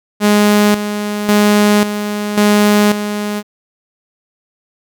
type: tone with tremolo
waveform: sawtooth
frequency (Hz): 207.8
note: G#3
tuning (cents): +1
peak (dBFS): -4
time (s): 0.2-3.43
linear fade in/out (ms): 50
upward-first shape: square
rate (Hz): 0.92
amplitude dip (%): 65
effects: none